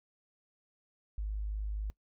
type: tone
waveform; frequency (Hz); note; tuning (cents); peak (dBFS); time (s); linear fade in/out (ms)
sine; 51.91; G#1; 0; -33; 1.18-1.9; 0
effects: noise-tail reverb RT60 0.1 s tail -21 dB re dry